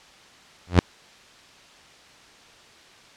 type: tone with exponential growth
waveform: sawtooth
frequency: 88.6 Hz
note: F2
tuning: 25 cents sharp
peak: -5 dBFS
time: 0.67-0.79 s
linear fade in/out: 0 ms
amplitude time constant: 24 ms
effects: white hiss -50 dBFS RMS until 3.16 s + low-pass 5000 Hz 12 dB/octave